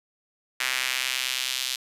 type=tone with high-pass filter sweep; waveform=sawtooth; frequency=129.2 Hz; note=C3; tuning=21 cents flat; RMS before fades=-28 dBFS; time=0.6-1.76 s; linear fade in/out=5 ms; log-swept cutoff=2000 to 3600 Hz; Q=1.6; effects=resampled to 32000 Hz